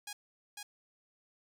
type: tone with echo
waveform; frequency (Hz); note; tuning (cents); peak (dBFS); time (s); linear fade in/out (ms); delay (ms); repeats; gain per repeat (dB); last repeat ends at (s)
5% pulse; 825; G#5; -12; -29; 0.07-0.13; 5; 500; 1; -2; 0.63
effects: none